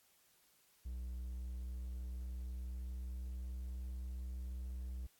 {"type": "tone with pitch glide", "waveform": "triangle", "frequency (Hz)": [61.74, 62.82], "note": ["B1", "B1"], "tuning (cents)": [0, 30], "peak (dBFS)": -39, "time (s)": [0.85, 5.07], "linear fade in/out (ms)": 10, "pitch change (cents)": 30, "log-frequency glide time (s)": [1.12, 4.16], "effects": ["white hiss -71 dBFS RMS until 5.19 s", "AAC 64 kbps"]}